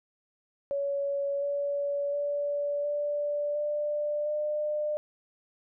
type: tone with pitch steps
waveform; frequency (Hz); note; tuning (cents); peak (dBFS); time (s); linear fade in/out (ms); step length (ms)
sine; 562 / 569.5 / 577.1 / 584.9 / 592.7 / 600.6; C#5 / C#5 / D5 / D5 / D5 / D5; +24 / +47 / -30 / -7 / +16 / +39; -27; 0.71-4.97; 0; 710
effects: none